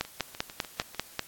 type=two click trains; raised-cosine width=0.2 ms; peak=-10 / -24 dBFS; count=7 / 7; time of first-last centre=0.01-1.193 / 0.05-0.947 s; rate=5.07 / 6.69 Hz; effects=white hiss -51 dBFS RMS until 1.27 s + AAC 64 kbps